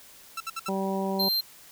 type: tone bursts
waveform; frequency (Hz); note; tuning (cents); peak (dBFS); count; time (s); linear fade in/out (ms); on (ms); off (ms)
sawtooth; 1335; E6; +22; -27; 4; 0.37-0.692; 5; 34; 62
type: harmonic tone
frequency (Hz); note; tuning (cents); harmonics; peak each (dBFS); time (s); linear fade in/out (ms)
193.3; G3; -24; 1 / 2 / 3 / 4 / 5; -29 / -32 / -34 / -35 / -36; 0.68-1.29; 10
type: tone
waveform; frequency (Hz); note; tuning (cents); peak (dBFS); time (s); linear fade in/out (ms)
square; 4155; C8; -13; -24; 1.19-1.41; 10
effects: white hiss -51 dBFS RMS until 1.71 s